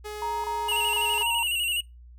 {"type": "tone", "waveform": "sawtooth", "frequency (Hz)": 421, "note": "G#4", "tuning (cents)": 24, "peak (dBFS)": -30, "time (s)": [0.04, 1.24], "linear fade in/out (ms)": 20}
{"type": "tone bursts", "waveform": "sine", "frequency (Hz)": 934, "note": "A#5", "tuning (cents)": 3, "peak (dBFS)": -27, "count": 5, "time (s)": [0.22, 1.428], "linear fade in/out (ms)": 2, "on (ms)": 220, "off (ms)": 27}
{"type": "tone with vibrato", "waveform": "square", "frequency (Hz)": 2816, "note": "F7", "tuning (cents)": 14, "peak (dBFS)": -25, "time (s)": [0.68, 1.81], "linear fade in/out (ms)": 10, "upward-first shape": "square", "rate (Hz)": 12, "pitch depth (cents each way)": 49}
{"effects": ["noise-tail reverb RT60 0.2 s tail -21 dB re dry", "added 60 Hz sine -45 dBFS peak until 2.18 s"]}